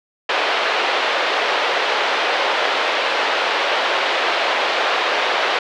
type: band-pass noise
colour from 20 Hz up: pink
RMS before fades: -19 dBFS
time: 0.29-5.59 s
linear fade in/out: 5 ms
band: 470 to 3800 Hz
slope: 24 dB/octave
effects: none